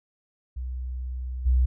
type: tone with level steps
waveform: sine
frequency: 63 Hz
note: B1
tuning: 35 cents sharp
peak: -29 / -17 dBFS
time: 0.56-1.66 s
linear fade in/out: 10 ms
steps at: 1.45 s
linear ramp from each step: 20 ms
effects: none